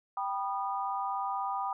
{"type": "chord", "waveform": "sine", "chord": "G augmented", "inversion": "none", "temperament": "just", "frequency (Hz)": [784, 980, 1225], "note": ["G5", "B5", "D#6"], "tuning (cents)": [0, -14, -27], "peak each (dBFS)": [-34, -35, -36], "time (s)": [0.17, 1.73], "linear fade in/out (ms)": 2, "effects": []}